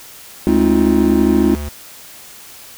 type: tone with vibrato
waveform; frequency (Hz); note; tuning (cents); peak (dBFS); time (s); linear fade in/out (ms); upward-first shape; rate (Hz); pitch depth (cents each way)
square; 73.42; D2; 0; -23; 0.47-1.69; 5; sine; 1.3; 15
type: chord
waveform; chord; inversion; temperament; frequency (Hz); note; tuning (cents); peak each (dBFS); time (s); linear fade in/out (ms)
triangle; F minor seventh; first; just; 209.5 / 261.9 / 314.3 / 349.2; Ab3 / C4 / Eb4 / F4; +15 / +2 / +18 / 0; -14; 0.47-1.55; 0
effects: white hiss -38 dBFS RMS until 2.77 s